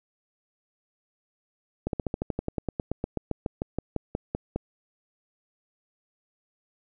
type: slowing click train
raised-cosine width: 2 ms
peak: -14 dBFS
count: 23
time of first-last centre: 1.87-4.56 s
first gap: 62 ms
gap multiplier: 1.06
effects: none